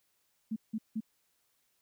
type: tone bursts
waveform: sine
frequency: 220 Hz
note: A3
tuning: in tune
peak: -31 dBFS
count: 3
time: 0.51-1.006 s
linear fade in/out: 10 ms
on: 52 ms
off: 170 ms
effects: white hiss -75 dBFS RMS until 1.81 s